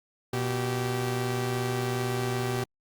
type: tone pair together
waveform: sawtooth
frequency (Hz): 121.54 / 387.2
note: B2 / G4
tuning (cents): -27 / -21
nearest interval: octave + minor sixth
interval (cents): 2006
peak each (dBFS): -25 / -27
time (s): 0.33-2.64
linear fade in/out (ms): 5
effects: Opus 48 kbps